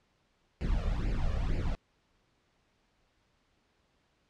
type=noise with flanger; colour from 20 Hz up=brown; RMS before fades=-30 dBFS; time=0.61-1.75 s; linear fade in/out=0 ms; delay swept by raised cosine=0.41 to 1.71 ms; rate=2.1 Hz; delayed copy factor=+0.8; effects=pink hiss -72 dBFS RMS until 4.29 s + low-pass 5000 Hz 12 dB/octave